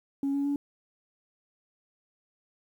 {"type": "tone with pitch steps", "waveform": "sine", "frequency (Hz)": [277.2, 280.9, 284.7], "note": ["C#4", "C#4", "C#4"], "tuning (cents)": [0, 23, 46], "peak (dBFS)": -24, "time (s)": [0.23, 0.56], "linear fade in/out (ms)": 2, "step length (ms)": 110, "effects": ["tanh soft clip ceiling -23 dBFS", "10-bit"]}